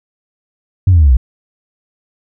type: linear sweep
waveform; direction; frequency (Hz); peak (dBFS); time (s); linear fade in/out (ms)
sine; down; 98.4 to 56.4; -3; 0.87-1.17; 5
effects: tanh soft clip ceiling -1 dBFS